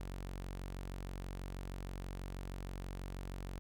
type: tone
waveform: sawtooth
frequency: 46.25 Hz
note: F#1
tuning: in tune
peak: -38 dBFS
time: 0-3.59 s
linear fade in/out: 0 ms
effects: none